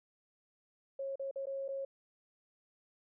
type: tone with dropouts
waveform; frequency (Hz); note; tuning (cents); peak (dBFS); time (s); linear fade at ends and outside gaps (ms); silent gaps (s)
sine; 545; C#5; -29; -36; 0.99-1.85; 5; 1.157-1.195 / 1.312-1.358 / 1.457-1.468 / 1.681-1.687
effects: none